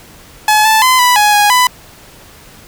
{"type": "tone with pitch steps", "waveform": "sawtooth", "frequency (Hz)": [853, 876, 1023, 988, 836, 827, 998], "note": ["G#5", "A5", "C6", "B5", "G#5", "G#5", "B5"], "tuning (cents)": [46, -8, -39, 0, 11, -8, 18], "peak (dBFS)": -3, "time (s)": [0.48, 1.67], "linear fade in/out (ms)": 2, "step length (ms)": 170, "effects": ["pink hiss -39 dBFS RMS until 2.67 s"]}